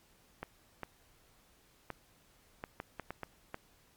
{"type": "clicks", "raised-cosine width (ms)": 0.5, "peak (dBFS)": -24, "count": 9, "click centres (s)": [0.43, 0.833, 1.903, 2.639, 2.801, 2.997, 3.106, 3.233, 3.544], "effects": ["pink hiss -66 dBFS RMS until 3.96 s", "MP3 96 kbps"]}